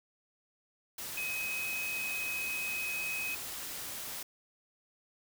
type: tone in noise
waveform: sine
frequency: 2532 Hz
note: D#7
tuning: 30 cents sharp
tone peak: -34 dBFS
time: 1.17-3.35 s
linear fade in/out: 5 ms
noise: white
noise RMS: -41 dBFS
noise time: 0.98-4.23 s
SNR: +4 dB
effects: none